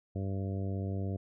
harmonic tone, 97.1 Hz, G2, 16 cents flat, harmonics 1 / 2 / 3 / 4 / 5 / 6 / 7, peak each -33 / -39 / -43 / -45 / -47 / -49 / -50 dBFS, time 0.15-1.17 s, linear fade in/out 10 ms, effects none

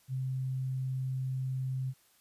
sine tone, 130.81 Hz, C3, in tune, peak -31 dBFS, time 0.08-1.94 s, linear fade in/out 50 ms, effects white hiss -66 dBFS RMS until 2.2 s + resampled to 32000 Hz

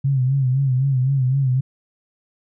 sine tone with vibrato, 132.6 Hz, C3, 23 cents sharp, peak -15 dBFS, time 0.04-1.61 s, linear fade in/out 10 ms, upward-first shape sine, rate 3.9 Hz, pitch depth 86 cents each way, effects none

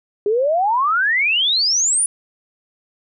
sine exponential sweep, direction up, 399.2 to 9956 Hz, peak -14 dBFS, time 0.26-2.06 s, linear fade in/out 2 ms, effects none

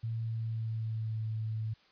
sine tone with pitch glide, 113.6 to 110.11 Hz, A#2 to A2, -44 to +2 cents, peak -32 dBFS, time 0.03-1.74 s, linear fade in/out 10 ms, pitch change -54 cents, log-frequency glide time 0.18-1.2 s, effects white hiss -64 dBFS RMS until 1.91 s + resampled to 11025 Hz

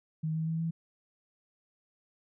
sine tone with pitch steps, 157.8 / 160 / 162.24 / 164.5 Hz, D#3 / D#3 / E3 / E3, +25 / +49 / -27 / -3 cents, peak -29 dBFS, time 0.23-0.71 s, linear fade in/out 10 ms, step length 120 ms, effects none

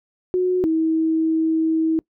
sine tone pair in turn, 365.2 / 321.1 Hz, F#4 / E4, -23 / -45 cents, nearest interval major second, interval 222 cents, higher first, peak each -16 dBFS, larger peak neither, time 0.34-0.64 / 0.64-1.99 s, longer second, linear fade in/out 0 ms, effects noise-tail reverb RT60 0.1 s tail -24 dB re dry

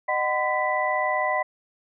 sine tone cluster, 613 / 748 / 1017 / 1979 Hz, D#5 / F#5 / C6 / B6, -26 / +19 / -50 / +3 cents, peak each -27 dBFS, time 0.08-1.43 s, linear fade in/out 10 ms, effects none

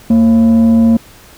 sine tone with frequency modulation, 228.5 Hz, A#3, 34 cents flat, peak -3 dBFS, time 0.1-0.97 s, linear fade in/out 5 ms, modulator 312 Hz, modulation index 0.27, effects tanh soft clip ceiling -4 dBFS + pink hiss -40 dBFS RMS until 1.37 s

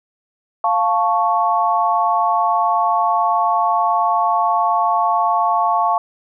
sine chord, F augmented, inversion none, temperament equal, 698.5 / 880 / 1108.7 Hz, F5 / A5 / C#6, 0 / 0 / 0 cents, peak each -18 dBFS, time 0.64-5.98 s, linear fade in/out 2 ms, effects none

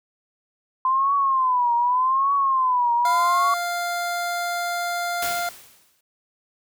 sine tone with vibrato, 1030 Hz, C6, 28 cents flat, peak -17 dBFS, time 0.85-3.54 s, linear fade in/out 2 ms, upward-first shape triangle, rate 0.84 Hz, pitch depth 160 cents each way
25% pulse tone, 698.5 Hz, F5, in tune, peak -20 dBFS, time 3.05-5.49 s, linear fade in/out 2 ms
white noise with exponential decay, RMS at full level -27 dBFS, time 5.22-6.01 s, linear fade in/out 5 ms, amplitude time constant 170 ms
effects none

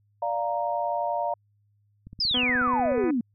sine chord, Bb major, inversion first, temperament equal, 587.3 / 698.5 / 932.3 Hz, D5 / F5 / Bb5, 0 / 0 / 0 cents, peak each -30 / -28 / -29 dBFS, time 0.22-1.34 s, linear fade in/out 5 ms
click train, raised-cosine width 5 ms, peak -30 dBFS, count 17, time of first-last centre 2.07-3.04 s, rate 16.5 Hz
sine exponential sweep, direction down, 5274 to 220 Hz, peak -22 dBFS, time 2.2-3.21 s, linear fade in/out 5 ms
harmonic tone, 248.8 Hz, B3, 13 cents sharp, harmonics 1 / 2 / 3 / 4 / 5 / 6 / 7 / 8 / 9 / 10, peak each -28 / -34 / -38 / -40 / -42 / -44 / -45 / -46 / -47 / -48 dBFS, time 2.34-3.11 s, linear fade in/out 5 ms
effects added 103 Hz sine -63 dBFS peak until 3.34 s

